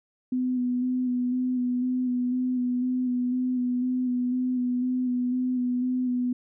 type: tone with vibrato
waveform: sine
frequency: 250.4 Hz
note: B3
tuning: 24 cents sharp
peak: -23 dBFS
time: 0.32-6.33 s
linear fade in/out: 5 ms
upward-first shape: square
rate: 2 Hz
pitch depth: 19 cents each way
effects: none